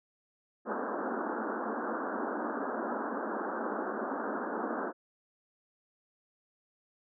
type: band-pass noise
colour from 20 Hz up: pink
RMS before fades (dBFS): -35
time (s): 0.65-4.93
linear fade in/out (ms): 50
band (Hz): 210 to 1600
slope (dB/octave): 96
effects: none